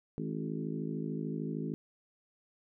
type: harmonic tone with a mistuned harmonic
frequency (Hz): 53.3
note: G#1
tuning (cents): +46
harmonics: 3 / 4 / 5 / 6 / 7 / 8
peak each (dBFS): -38 / -39 / -40 / -45 / -44 / -46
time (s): 0.18-1.74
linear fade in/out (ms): 0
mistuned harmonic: 6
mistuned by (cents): +31
effects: none